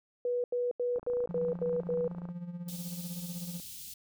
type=tone bursts; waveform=sine; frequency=488.5 Hz; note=B4; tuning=19 cents flat; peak=-28 dBFS; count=7; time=0.25-2.078 s; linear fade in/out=2 ms; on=190 ms; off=83 ms
type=click train; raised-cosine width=1 ms; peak=-33 dBFS; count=39; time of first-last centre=0.96-2.289 s; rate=28.6 Hz
type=tone with tremolo; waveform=triangle; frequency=174.61 Hz; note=F3; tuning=in tune; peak=-33 dBFS; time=1.29-3.6 s; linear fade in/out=0 ms; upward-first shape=sine; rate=16 Hz; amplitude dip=65%
type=band-stop noise; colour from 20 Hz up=white; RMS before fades=-45 dBFS; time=2.68-3.94 s; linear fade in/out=5 ms; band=220 to 3100 Hz; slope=24 dB/octave
effects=none